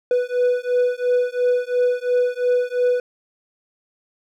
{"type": "beating tone pair", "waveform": "triangle", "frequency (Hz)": [492.3, 495.2], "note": ["B4", "B4"], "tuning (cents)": [-6, 5], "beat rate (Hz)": 2.9, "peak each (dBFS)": -18, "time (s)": [0.11, 3], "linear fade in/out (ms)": 2, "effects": []}